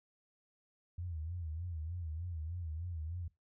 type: tone with vibrato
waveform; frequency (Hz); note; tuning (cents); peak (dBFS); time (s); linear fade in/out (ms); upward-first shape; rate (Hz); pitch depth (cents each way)
sine; 83.1; E2; +15; -38; 0.98-3.28; 5; sine; 3.3; 130
effects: noise-tail reverb RT60 0.2 s tail -21 dB re dry